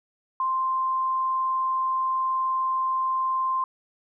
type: tone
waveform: sine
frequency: 1046.5 Hz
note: C6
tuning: in tune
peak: -22 dBFS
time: 0.4-3.64 s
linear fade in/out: 2 ms
effects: none